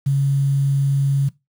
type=tone with quantisation; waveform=sine; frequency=138.59 Hz; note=C#3; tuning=in tune; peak=-14 dBFS; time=0.06-1.29 s; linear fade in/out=10 ms; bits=7; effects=noise-tail reverb RT60 0.2 s tail -19 dB re dry

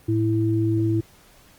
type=tone pair together; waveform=sine; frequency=109.99 / 329.6 Hz; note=A2 / E4; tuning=0 / 0 cents; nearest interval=octave + perfect fifth; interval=1900 cents; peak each=-21 dBFS; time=0.08-1.01 s; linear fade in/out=10 ms; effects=pink hiss -53 dBFS RMS until 1.58 s + Opus 32 kbps

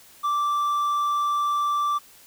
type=tone; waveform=triangle; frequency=1170 Hz; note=D6; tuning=7 cents flat; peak=-19 dBFS; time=0.23-1.99 s; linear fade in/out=20 ms; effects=white hiss -51 dBFS RMS until 2.26 s

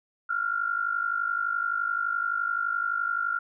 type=tone pair together; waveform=sine; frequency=1371 / 1422.7 Hz; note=F6 / F6; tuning=-32 / +32 cents; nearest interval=minor second; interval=64 cents; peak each=-28 dBFS; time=0.29-3.39 s; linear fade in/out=10 ms; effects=none

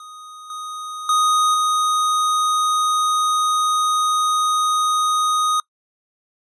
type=tone with level steps; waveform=square; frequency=1244.5 Hz; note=D#6; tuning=in tune; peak=-37 / -29 / -15 / -17 dBFS; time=0-5.6 s; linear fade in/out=2 ms; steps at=0.5 / 1.09 / 1.54 s; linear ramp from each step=2 ms; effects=noise-tail reverb RT60 0.1 s tail -24 dB re dry + resampled to 24000 Hz

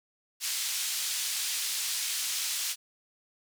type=band-pass noise; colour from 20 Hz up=pink; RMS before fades=-32 dBFS; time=0.4-2.76 s; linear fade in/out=50 ms; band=3600 to 12000 Hz; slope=12 dB/octave; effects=none

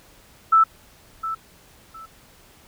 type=tone with echo; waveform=sine; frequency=1318.5 Hz; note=E6; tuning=in tune; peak=-11 dBFS; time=0.52-0.64 s; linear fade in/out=10 ms; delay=710 ms; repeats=2; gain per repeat=-13 dB; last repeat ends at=2.06 s; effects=pink hiss -52 dBFS RMS until 2.67 s

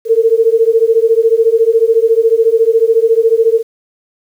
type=beating tone pair; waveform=sine; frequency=446.6 / 460.6 Hz; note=A4 / A#4; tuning=+26 / -21 cents; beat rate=14 Hz; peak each=-10 dBFS; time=0.05-3.63 s; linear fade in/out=50 ms; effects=7-bit

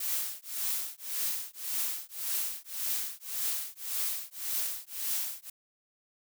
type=noise with tremolo; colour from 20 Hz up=blue; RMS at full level=-30 dBFS; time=0-5.5 s; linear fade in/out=5 ms; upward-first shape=triangle; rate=1.8 Hz; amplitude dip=100%; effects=none

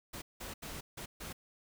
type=noise bursts at uneven times; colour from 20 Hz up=pink; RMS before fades=-44 dBFS; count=5; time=0.13-0.22 / 0.4-0.54 / 0.62-0.81 / 0.97-1.06 / 1.2-1.33 s; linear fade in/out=10 ms; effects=none

